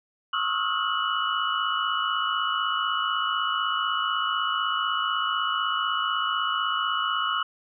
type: tone cluster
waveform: sine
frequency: 1096 / 1261 / 1317 / 1421 / 2948 Hz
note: C#6 / D#6 / E6 / F6 / F#7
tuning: -20 / +23 / -2 / +30 / -7 cents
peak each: -30 dBFS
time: 0.33-7.43 s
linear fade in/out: 5 ms
effects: none